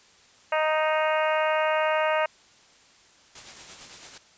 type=harmonic tone; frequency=311.1 Hz; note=D#4; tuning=in tune; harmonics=2 / 3 / 4 / 5 / 6 / 7 / 8 / 9; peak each=-24 / -28 / -30 / -32 / -34 / -35 / -36 / -37 dBFS; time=0.52-2.26 s; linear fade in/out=5 ms
type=noise with tremolo; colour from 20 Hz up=white; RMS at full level=-41 dBFS; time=3.35-4.18 s; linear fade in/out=5 ms; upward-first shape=triangle; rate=8.9 Hz; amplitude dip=50%
effects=white hiss -56 dBFS RMS until 4.37 s + resampled to 16000 Hz